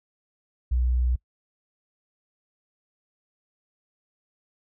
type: tone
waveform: sine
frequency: 61.74 Hz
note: B1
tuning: in tune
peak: -20 dBFS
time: 0.71-1.16 s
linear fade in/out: 10 ms
effects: noise-tail reverb RT60 0.1 s tail -22 dB re dry